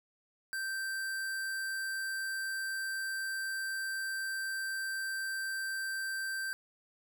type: tone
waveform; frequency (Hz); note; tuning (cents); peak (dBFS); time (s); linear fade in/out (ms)
square; 1564; G6; -4; -35; 0.53-6.53; 0
effects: none